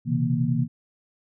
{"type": "tone cluster", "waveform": "sine", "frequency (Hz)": [124.7, 135.5, 163, 234.8], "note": ["B2", "C#3", "E3", "A#3"], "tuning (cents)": [17, -39, -19, 13], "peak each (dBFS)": -26, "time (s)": [0.05, 0.68], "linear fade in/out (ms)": 50, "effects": []}